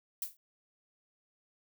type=noise with exponential decay; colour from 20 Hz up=violet; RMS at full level=-32 dBFS; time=0.22-0.37 s; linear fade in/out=2 ms; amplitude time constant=32 ms; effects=none